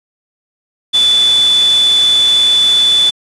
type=tone in noise; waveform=sine; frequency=3481 Hz; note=A7; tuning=19 cents flat; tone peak=-7 dBFS; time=0.93-3.11 s; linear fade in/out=20 ms; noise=white; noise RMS=-22 dBFS; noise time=0.93-3.11 s; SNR=+12 dB; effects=resampled to 22050 Hz